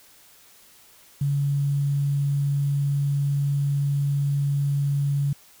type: tone with quantisation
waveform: sine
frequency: 141.5 Hz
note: C#3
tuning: 36 cents sharp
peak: -20 dBFS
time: 1.21-5.33 s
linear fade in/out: 5 ms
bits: 8
effects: white hiss -53 dBFS RMS until 5.6 s